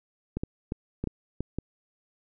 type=clicks; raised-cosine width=3 ms; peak=-17 dBFS; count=7; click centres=0.37 / 0.435 / 0.721 / 1.04 / 1.073 / 1.406 / 1.586 s; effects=none